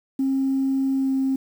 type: tone with pitch glide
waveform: sine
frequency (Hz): 268.7 to 266.8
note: C4 to C4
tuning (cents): +46 to +34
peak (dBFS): -18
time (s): 0.19-1.36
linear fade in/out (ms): 5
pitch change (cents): -12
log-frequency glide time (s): 0.95-1.12
effects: tanh soft clip ceiling -15 dBFS + 8-bit

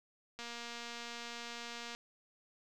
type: click train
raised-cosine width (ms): 0.2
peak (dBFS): -28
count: 369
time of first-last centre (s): 0.39-1.949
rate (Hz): 236
effects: none

